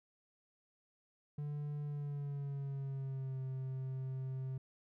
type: tone with pitch glide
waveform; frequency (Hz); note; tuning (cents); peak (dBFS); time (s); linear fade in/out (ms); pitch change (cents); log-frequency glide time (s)
triangle; 146.83 to 131.57; D3 to C3; 0 to +10; -36; 1.38-4.58; 5; -190; 1.83-3.4
effects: none